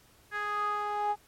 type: tone with band-pass filter sweep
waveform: sawtooth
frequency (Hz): 415.3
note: G#4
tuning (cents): 0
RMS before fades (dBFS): -31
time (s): 0.31-1.16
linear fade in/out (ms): 50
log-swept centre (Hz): 1600 to 840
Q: 5.5
effects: pink hiss -61 dBFS RMS until 1.27 s + MP3 64 kbps